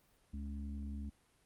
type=harmonic tone; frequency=71 Hz; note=C#2; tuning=42 cents sharp; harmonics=1 / 3 / 4; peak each=-41 / -46 / -54 dBFS; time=0.33-1.1 s; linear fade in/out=10 ms; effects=pink hiss -71 dBFS RMS until 1.45 s + Opus 32 kbps